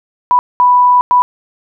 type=tone bursts at uneven times; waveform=sine; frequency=987.8 Hz; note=B5; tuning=in tune; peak=-5 dBFS; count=3; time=0.31-0.39 / 0.6-1.01 / 1.11-1.22 s; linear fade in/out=0 ms; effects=none